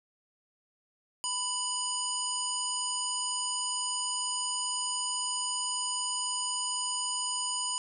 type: harmonic tone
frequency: 987.8 Hz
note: B5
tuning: in tune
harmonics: 1 / 3 / 5 / 7 / 9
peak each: -37 / -37 / -38 / -35 / -36 dBFS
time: 1.24-7.78 s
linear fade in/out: 0 ms
effects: none